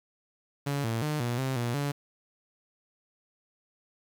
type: tone with pitch steps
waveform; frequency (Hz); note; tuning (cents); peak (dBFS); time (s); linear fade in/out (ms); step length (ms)
sawtooth; 141.7 / 114.1 / 151.2 / 120.3 / 132.4 / 119.5 / 143; C#3 / A#2 / D#3 / B2 / C3 / A#2 / D3; +38 / -37 / -49 / -45 / +21 / +43 / -46; -24; 0.66-1.92; 10; 180
effects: 9-bit